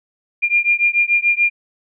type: beating tone pair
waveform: sine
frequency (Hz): 2400 / 2406.9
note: D7 / D7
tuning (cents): +37 / +42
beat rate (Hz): 6.9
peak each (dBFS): -16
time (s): 0.42-1.5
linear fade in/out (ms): 20
effects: none